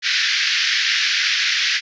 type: band-pass noise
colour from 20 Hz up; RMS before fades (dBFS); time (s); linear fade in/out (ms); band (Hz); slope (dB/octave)
pink; -19; 0.02-1.81; 50; 1600 to 5600; 48
effects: resampled to 16000 Hz